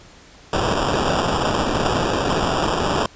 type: noise with sample-and-hold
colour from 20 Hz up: white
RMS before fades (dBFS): -20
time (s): 0.53-3.06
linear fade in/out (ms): 2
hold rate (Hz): 2100
effects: pink hiss -46 dBFS RMS until 3.15 s + resampled to 16000 Hz